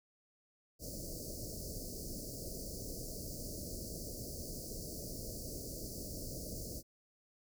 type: band-stop noise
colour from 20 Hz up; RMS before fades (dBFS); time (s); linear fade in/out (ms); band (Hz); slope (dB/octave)
pink; -44; 0.79-6.83; 50; 650 to 4500; 96
effects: none